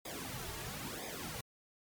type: noise with flanger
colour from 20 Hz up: pink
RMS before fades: -43 dBFS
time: 0.05-1.41 s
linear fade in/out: 5 ms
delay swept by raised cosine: 0.69 to 3.99 ms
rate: 1 Hz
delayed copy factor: -0.85
effects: MP3 96 kbps